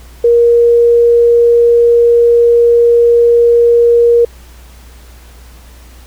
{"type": "tone", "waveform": "sine", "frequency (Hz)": 472, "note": "A#4", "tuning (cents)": 22, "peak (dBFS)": -4, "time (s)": [0.24, 4.25], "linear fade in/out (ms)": 5, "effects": ["added 60 Hz sine -34 dBFS peak until 6.06 s", "pink hiss -42 dBFS RMS until 6.06 s"]}